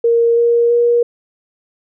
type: tone with pitch steps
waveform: sine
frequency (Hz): 466.2 / 470.8 / 475.4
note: A#4 / A#4 / A#4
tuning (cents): 0 / +17 / +34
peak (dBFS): -9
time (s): 0.04-1.03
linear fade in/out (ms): 5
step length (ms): 330
effects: none